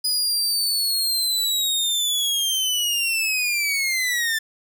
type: linear sweep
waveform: sawtooth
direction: down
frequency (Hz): 4978 to 1760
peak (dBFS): -17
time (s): 0.04-4.39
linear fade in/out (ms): 10
effects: 9-bit